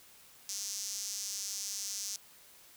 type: tone with high-pass filter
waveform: sawtooth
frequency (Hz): 200.6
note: G3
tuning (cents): +40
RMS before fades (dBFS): -39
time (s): 0.49-2.16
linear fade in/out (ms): 0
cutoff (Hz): 5900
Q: 3.5
effects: white hiss -58 dBFS RMS until 2.76 s